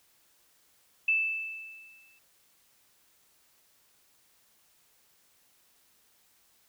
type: tone with exponential decay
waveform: sine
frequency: 2637 Hz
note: E7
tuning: in tune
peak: -21 dBFS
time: 1.08-2.19 s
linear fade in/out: 5 ms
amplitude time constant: 240 ms
effects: white hiss -66 dBFS RMS until 6.68 s